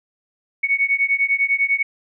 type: beating tone pair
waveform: sine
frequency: 2217 / 2227 Hz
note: C#7 / C#7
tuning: 0 / +7 cents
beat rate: 10 Hz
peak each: -19 dBFS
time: 0.63-1.83 s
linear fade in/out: 10 ms
effects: none